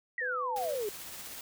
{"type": "exponential sweep", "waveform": "sine", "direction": "down", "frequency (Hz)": [1962, 395.2], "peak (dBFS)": -31, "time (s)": [0.18, 0.89], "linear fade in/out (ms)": 2}
{"type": "tone", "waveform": "sine", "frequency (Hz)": 501, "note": "B4", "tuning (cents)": 25, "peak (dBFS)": -37, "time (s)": [0.21, 0.76], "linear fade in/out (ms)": 10}
{"type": "noise with tremolo", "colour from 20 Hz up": "white", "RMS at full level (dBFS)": -43, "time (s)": [0.56, 1.41], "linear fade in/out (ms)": 2, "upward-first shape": "sine", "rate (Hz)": 16, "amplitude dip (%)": 25}
{"effects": []}